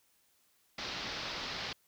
white low-pass noise, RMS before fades -40 dBFS, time 0.78-1.73 s, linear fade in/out 5 ms, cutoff 5200 Hz, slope 48 dB/octave, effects white hiss -71 dBFS RMS until 1.87 s

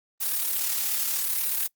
blue noise with amplitude modulation, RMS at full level -24 dBFS, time 0.2-1.68 s, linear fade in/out 20 ms, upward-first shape sine, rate 36.5 Hz, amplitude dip 55%, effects noise-tail reverb RT60 0.1 s tail -24 dB re dry + Opus 32 kbps

